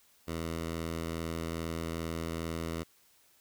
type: tone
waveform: 10% pulse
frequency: 82.41 Hz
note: E2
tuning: in tune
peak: -26 dBFS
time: 0.27-2.84 s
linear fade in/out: 20 ms
effects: white hiss -65 dBFS RMS until 3.4 s